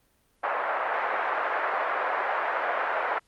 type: band-pass noise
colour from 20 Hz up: pink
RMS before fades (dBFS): -28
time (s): 0.43-3.19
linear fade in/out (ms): 10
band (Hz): 590 to 1800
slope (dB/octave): 24
effects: pink hiss -67 dBFS RMS until 3.27 s + Opus 32 kbps